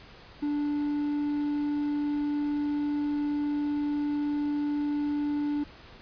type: tone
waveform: triangle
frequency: 292.7 Hz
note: D4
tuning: 6 cents flat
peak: -24 dBFS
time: 0.42-5.64 s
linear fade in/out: 10 ms
effects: pink hiss -50 dBFS RMS until 6.01 s + resampled to 11025 Hz